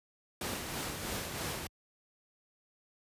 pink noise with tremolo, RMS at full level -36 dBFS, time 0.41-1.67 s, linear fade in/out 2 ms, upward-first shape sine, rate 3.1 Hz, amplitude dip 40%, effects high-pass 60 Hz 12 dB/octave + resampled to 32000 Hz

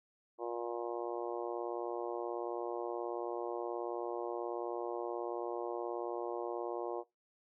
harmonic tone, 118.6 Hz, A#2, 30 cents sharp, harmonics 3 / 4 / 5 / 6 / 7 / 8 / 9, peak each -40 / -42 / -44 / -46 / -47 / -48 / -49 dBFS, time 0.38-7.04 s, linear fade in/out 50 ms, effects noise-tail reverb RT60 0.2 s tail -21 dB re dry

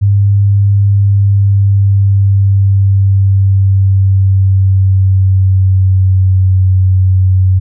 sine tone with pitch glide, 100.4 to 93.68 Hz, G2 to F#2, +42 to +22 cents, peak -5 dBFS, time 0.01-7.6 s, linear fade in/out 20 ms, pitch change -120 cents, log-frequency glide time 0.76-6.7 s, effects none

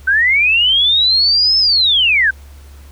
sine linear two-way sweep, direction up then down, 1507 to 5274 to 1507 Hz, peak -9 dBFS, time 0.07-2.31 s, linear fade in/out 10 ms, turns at 1.58 s, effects added 70 Hz sine -35 dBFS peak until 2.91 s + pink hiss -47 dBFS RMS until 2.91 s

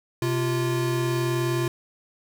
square tone pair together, 128.5 / 346.2 Hz, C3 / F4, -31 / -15 cents, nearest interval octave + perfect fourth, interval 1716 cents, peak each -26 dBFS, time 0.22-1.68 s, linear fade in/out 2 ms, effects none

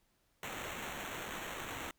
white noise with sample-and-hold, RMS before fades -43 dBFS, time 0.43-1.91 s, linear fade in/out 2 ms, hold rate 4900 Hz, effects pink hiss -75 dBFS RMS until 1.98 s

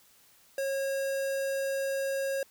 square tone with notch filter, 544 Hz, C#5, 33 cents flat, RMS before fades -31 dBFS, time 0.58-2.43 s, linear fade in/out 2 ms, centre 3400 Hz, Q 1.8, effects white hiss -61 dBFS RMS until 2.5 s

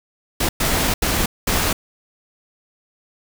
pink noise bursts at uneven times, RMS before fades -19 dBFS, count 4, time 0.4-0.49 / 0.6-0.94 / 1.02-1.26 / 1.47-1.73 s, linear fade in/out 5 ms, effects none

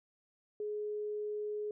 sine tone, 420 Hz, G#4, 19 cents sharp, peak -35 dBFS, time 0.6-1.71 s, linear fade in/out 2 ms, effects none

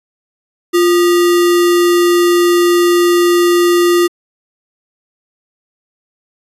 sine tone with sample-and-hold, 349.2 Hz, F4, in tune, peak -7 dBFS, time 0.73-4.08 s, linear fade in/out 20 ms, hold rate 1575 Hz, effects resampled to 32000 Hz

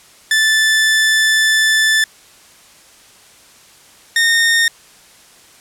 sawtooth tone pair in turn, 1756 / 1837.4 Hz, A6 / A#6, -4 / -25 cents, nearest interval minor second, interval 79 cents, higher second, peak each -7 dBFS, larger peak neither, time 0.31-2.04 / 4.16-4.68 s, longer first, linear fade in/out 2 ms, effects white hiss -45 dBFS RMS until 5.6 s + low-pass 10000 Hz 12 dB/octave

